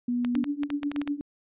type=tone; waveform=sine; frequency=243.2 Hz; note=B3; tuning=26 cents flat; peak=-24 dBFS; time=0.08-0.44 s; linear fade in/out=5 ms
type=clicks; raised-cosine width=0.3 ms; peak=-19 dBFS; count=10; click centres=0.248 / 0.353 / 0.442 / 0.634 / 0.703 / 0.832 / 0.916 / 0.962 / 1.016 / 1.076 s
type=tone with tremolo; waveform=sine; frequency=288.4 Hz; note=D4; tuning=31 cents flat; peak=-23 dBFS; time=0.35-1.21 s; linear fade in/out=0 ms; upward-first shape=triangle; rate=8.2 Hz; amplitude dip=95%
effects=resampled to 8000 Hz